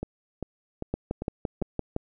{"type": "two click trains", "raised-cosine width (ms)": 2, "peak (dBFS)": [-14, -18], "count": [7, 5], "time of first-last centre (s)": [[0.94, 1.964], [0.03, 1.617]], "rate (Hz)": [5.86, 2.52], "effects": []}